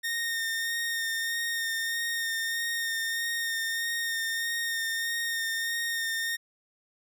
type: tone with vibrato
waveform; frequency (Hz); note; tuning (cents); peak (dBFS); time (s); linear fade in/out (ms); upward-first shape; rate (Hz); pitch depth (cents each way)
sawtooth; 1837; A#6; -26; -25; 0.03-6.37; 20; sine; 1.6; 17
effects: none